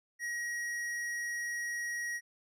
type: tone with hard clipping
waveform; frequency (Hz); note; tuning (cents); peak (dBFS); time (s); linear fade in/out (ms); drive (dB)
sine; 1898; A#6; +31; -36; 0.19-2.21; 50; 11
effects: none